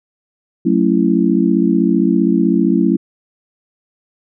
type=chord; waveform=sine; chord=F# minor seventh; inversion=none; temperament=just; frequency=185 / 222 / 277.5 / 333 Hz; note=F#3 / A3 / C#4 / E4; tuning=0 / +16 / +2 / +18 cents; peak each=-16 dBFS; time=0.65-2.97 s; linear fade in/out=10 ms; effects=none